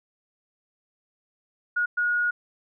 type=tone bursts at uneven times; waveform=sine; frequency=1445 Hz; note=F#6; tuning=41 cents flat; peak=-21 dBFS; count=2; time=1.76-1.86 / 1.97-2.31 s; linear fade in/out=10 ms; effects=none